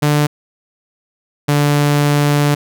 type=tone pair in turn; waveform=sawtooth; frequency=147.9 / 145.7 Hz; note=D3 / D3; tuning=+13 / -13 cents; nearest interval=unison; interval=26 cents; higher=first; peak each=-7 dBFS; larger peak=neither; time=0.02-0.27 / 1.48-2.55 s; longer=second; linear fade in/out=10 ms; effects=none